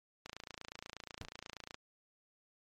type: click train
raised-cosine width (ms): 0.2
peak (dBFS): -27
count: 43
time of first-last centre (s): 0.26-1.744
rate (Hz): 28.3
type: noise with exponential decay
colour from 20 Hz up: brown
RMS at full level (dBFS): -38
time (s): 1.21-1.29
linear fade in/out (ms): 5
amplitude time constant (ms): 17
effects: MP3 64 kbps